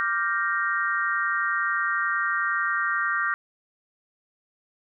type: chord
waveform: sine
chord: G minor seventh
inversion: second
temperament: equal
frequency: 1174.7 / 1396.9 / 1568 / 1864.7 Hz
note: D6 / F6 / G6 / Bb6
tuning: 0 / 0 / 0 / 0 cents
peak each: -28 dBFS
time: 0-3.34 s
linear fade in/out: 0 ms
effects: none